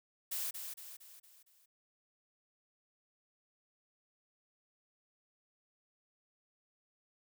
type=noise with echo; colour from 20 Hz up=blue; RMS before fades=-38 dBFS; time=0.31-0.51 s; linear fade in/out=10 ms; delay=230 ms; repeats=5; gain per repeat=-6 dB; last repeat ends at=1.66 s; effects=none